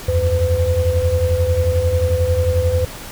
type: tone cluster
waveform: sine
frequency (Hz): 80.5 / 91.7 / 506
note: E2 / F#2 / B4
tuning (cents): -41 / -15 / +42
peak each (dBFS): -18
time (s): 0.08-2.85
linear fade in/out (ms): 5
effects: pink hiss -33 dBFS RMS until 3.11 s